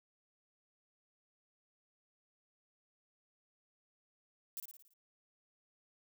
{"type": "noise with echo", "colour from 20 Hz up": "violet", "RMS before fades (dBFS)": -42, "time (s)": [4.57, 4.6], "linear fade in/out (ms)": 0, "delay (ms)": 56, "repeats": 6, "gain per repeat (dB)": -5, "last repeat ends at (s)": 4.936, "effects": []}